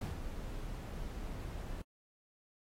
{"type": "noise with ADSR envelope", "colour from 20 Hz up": "brown", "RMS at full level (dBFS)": -35, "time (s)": [0.01, 1.82], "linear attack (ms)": 6, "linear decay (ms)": 130, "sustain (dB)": -7, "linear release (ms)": 5, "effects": ["AAC 48 kbps"]}